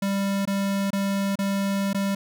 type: tone with dropouts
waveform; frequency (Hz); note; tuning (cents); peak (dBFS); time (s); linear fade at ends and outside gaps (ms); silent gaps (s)
square; 197.4; G3; +12; -23; 0.02-2.15; 5; 0.454-0.474 / 0.905-0.93 / 1.356-1.388 / 1.932-1.945
effects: none